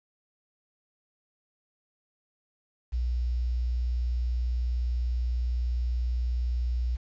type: tone with quantisation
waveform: sine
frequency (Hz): 60.6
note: B1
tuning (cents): -32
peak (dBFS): -25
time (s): 2.92-6.97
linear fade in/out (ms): 20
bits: 9
effects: resampled to 16000 Hz